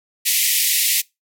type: band-pass noise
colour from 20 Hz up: white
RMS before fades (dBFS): -18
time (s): 0.25-1.02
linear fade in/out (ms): 20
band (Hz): 1900 to 16000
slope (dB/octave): 96
effects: noise-tail reverb RT60 0.2 s tail -23 dB re dry